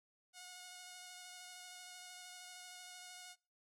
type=tone with vibrato; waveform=5% pulse; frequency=725 Hz; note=F#5; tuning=35 cents flat; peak=-39 dBFS; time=0.33-3.36 s; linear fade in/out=50 ms; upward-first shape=square; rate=13 Hz; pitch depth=11 cents each way; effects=noise-tail reverb RT60 0.4 s tail -26 dB re dry + MP3 64 kbps